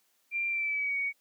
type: tone with pitch glide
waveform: sine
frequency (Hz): 2374 to 2241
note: D7 to C#7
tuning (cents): +18 to +18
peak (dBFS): -28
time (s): 0.31-1.13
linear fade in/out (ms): 50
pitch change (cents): -100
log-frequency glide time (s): 0.47-0.97
effects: white hiss -71 dBFS RMS until 1.2 s + high-pass 200 Hz 12 dB/octave